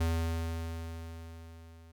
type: tone with level ramp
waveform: square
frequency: 82.41 Hz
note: E2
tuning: in tune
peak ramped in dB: -27 to -53 dBFS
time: 0-1.92 s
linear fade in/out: 10 ms
effects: none